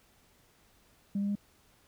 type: tone with pitch steps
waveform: sine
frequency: 199.9 / 201.6 / 203.4 Hz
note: G3 / G3 / G#3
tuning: +34 / +49 / -36 cents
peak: -27 dBFS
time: 1.15-1.354 s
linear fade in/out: 5 ms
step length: 68 ms
effects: tanh soft clip ceiling -25 dBFS + pink hiss -65 dBFS RMS until 1.87 s